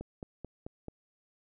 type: click train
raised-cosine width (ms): 2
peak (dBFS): -27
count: 5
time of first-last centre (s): 0.01-0.883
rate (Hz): 4.58
effects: none